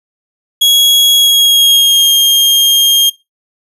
40% pulse tone with pitch glide, 3322 to 3220 Hz, G#7 to G7, 0 to +46 cents, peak -4 dBFS, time 0.61-3.1 s, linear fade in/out 10 ms, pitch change -54 cents, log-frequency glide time 1.16-2.14 s, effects noise-tail reverb RT60 0.2 s tail -18 dB re dry

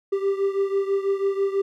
triangle beating tone pair, 392 / 398.1 Hz, G4 / G4, 0 / +27 cents, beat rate 6.1 Hz, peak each -20 / -24 dBFS, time 0.12-1.62 s, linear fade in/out 10 ms, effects none

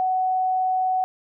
sine tone, 746 Hz, F#5, 14 cents sharp, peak -19 dBFS, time 0-1.04 s, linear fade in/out 0 ms, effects none

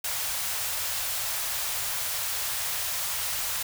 white band-stop noise, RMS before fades -30 dBFS, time 0.04-3.63 s, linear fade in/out 5 ms, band 130 to 560 Hz, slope 24 dB/octave, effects none

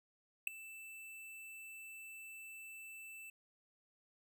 square tone with ADSR envelope, 2650 Hz, E7, 9 cents sharp, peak -28 dBFS, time 0.47-3.3 s, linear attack 4 ms, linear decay 4 ms, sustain -22 dB, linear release 4 ms, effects none

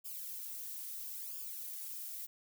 violet noise with flanger, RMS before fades -44 dBFS, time 0.04-2.27 s, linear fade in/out 20 ms, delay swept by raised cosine 0.49 to 3.09 ms, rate 0.75 Hz, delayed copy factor -0.8, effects none

